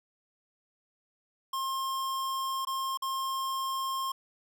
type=tone with dropouts; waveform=square; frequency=1066 Hz; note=C6; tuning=32 cents sharp; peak=-31 dBFS; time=1.53-4.12 s; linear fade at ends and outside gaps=5 ms; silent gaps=2.651-2.67 / 2.974-3.021 s; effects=none